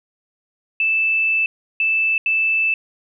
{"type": "tone bursts at uneven times", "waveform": "sine", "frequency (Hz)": 2637, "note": "E7", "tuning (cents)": 0, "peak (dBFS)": -15, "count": 3, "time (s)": [[0.8, 1.46], [1.8, 2.18], [2.26, 2.74]], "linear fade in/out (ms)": 2, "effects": []}